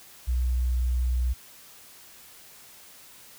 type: tone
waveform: sine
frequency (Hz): 61.74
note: B1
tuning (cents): 0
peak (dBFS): -22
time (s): 0.27-1.34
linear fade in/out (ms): 20
effects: white hiss -50 dBFS RMS until 3.38 s